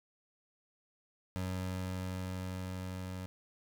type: tone with level ramp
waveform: 25% pulse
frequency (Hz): 92.5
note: F#2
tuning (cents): 0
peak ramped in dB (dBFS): -31 to -36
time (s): 1.36-3.26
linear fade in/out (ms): 0
effects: none